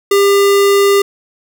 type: tone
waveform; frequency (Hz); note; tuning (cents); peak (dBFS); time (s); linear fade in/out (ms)
square; 400; G4; +35; -8; 0.11-1.02; 5
effects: none